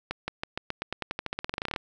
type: accelerating click train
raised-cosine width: 0.3 ms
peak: -14 dBFS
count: 23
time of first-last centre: 0.11-1.762 s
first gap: 170 ms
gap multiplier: 0.91
effects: none